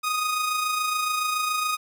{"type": "tone with amplitude modulation", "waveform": "sawtooth", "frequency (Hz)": 1244.5, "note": "D#6", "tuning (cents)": 0, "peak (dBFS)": -18, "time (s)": [0.03, 1.77], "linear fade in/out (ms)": 20, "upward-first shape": "sine", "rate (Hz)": 27.1, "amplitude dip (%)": 40, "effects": []}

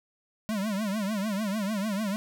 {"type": "tone with vibrato", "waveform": "square", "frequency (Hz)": 206.2, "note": "G#3", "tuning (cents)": -12, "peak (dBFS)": -28, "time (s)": [0.49, 2.16], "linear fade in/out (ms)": 0, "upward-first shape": "triangle", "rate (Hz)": 6.7, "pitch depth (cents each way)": 170, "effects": []}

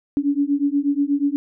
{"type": "beating tone pair", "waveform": "sine", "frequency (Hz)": [280.5, 288.8], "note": ["C#4", "D4"], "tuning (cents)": [21, -29], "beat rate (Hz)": 8.3, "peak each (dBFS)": -20, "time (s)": [0.17, 1.36], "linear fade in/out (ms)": 0, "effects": []}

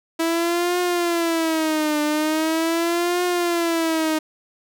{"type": "tone with vibrato", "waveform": "sawtooth", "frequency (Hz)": 326.7, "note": "E4", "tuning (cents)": -15, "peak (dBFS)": -15, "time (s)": [0.19, 4.19], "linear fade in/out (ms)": 10, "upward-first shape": "triangle", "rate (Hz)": 0.41, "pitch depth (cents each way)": 160, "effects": []}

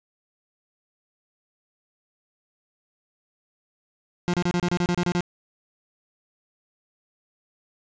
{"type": "tone bursts", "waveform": "30% pulse", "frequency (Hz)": 176.1, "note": "F3", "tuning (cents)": 15, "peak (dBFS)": -18, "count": 11, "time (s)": [4.28, 5.207], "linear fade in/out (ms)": 0, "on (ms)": 57, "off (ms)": 30, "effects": ["resampled to 16000 Hz", "8-bit"]}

